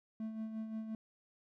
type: tone with tremolo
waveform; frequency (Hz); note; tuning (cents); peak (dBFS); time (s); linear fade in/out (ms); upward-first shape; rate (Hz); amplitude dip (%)
triangle; 220.3; A3; +2; -35; 0.2-0.95; 2; sine; 5.7; 50
effects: none